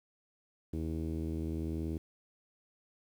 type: tone with low-pass filter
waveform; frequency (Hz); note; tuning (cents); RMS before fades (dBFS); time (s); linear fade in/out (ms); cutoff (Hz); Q
sawtooth; 80.4; E2; -43; -36; 0.73-1.98; 5; 340; 3.1
effects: 10-bit